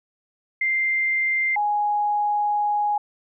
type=tone pair in turn; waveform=sine; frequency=2093 / 830.6 Hz; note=C7 / G#5; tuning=0 / 0 cents; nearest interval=octave + major third; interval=1600 cents; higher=first; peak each=-19 dBFS; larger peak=neither; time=0.61-1.56 / 1.56-2.98 s; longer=second; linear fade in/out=5 ms; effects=none